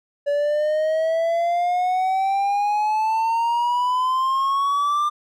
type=exponential sweep; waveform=triangle; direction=up; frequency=571 to 1198 Hz; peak=-16 dBFS; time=0.26-5.1 s; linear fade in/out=20 ms; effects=none